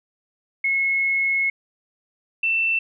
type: tone pair in turn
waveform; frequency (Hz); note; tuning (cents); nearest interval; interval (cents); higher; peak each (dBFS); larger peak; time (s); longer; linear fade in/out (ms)
sine; 2178 / 2676; C#7 / E7; -31 / +25; major third; 356; second; -18; neither; 0.64-1.5 / 2.43-2.79; first; 5
effects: none